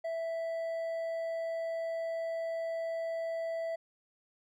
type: tone with hard clipping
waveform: triangle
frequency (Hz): 659.3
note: E5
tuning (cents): 0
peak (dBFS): -34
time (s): 0.04-3.76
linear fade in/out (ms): 10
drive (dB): 7
effects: none